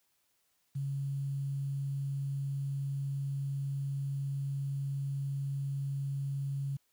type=tone with quantisation; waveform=sine; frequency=138.59 Hz; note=C#3; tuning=in tune; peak=-32 dBFS; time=0.75-6.77 s; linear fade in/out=10 ms; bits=10; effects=white hiss -75 dBFS RMS until 6.92 s